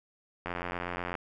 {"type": "click train", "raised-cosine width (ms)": 0.5, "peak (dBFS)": -19, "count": 62, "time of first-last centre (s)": [0.46, 1.152], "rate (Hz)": 88.1, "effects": []}